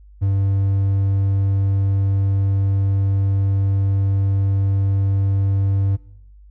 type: tone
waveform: triangle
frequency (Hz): 98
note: G2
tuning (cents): 0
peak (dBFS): -13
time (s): 0.21-5.97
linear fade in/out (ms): 20
effects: noise-tail reverb RT60 0.7 s tail -20 dB re dry + added 50 Hz sine -42 dBFS peak until 6.5 s